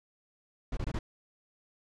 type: noise bursts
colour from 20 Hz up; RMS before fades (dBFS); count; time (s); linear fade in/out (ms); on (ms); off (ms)
brown; -33; 4; 0.72-0.99; 5; 51; 22
effects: low-pass 6000 Hz 12 dB/octave